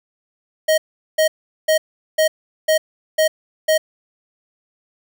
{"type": "tone bursts", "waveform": "square", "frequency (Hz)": 628, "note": "D#5", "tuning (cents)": 16, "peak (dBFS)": -13, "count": 7, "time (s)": [0.68, 3.78], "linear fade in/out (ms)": 10, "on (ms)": 100, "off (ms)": 400, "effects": []}